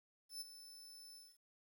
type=tone with ADSR envelope; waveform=sawtooth; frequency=5274 Hz; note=E8; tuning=in tune; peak=-40 dBFS; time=0.29-1.39 s; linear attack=120 ms; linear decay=20 ms; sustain=-12 dB; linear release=230 ms; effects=12-bit